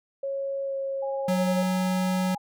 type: tone with pitch glide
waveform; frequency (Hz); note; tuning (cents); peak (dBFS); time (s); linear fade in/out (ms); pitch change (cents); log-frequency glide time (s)
sine; 549 to 543.9; C#5 to C#5; -17 to -33; -27; 0.23-1.63; 5; -16; 0.64-0.75
type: tone with tremolo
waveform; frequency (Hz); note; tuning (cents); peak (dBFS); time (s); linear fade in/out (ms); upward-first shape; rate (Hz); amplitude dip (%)
sine; 823; G#5; -16; -33; 1.02-2.38; 10; triangle; 18; 30
type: tone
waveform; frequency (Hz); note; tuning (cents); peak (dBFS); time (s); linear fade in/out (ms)
square; 185; F#3; 0; -24; 1.28-2.35; 5
effects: none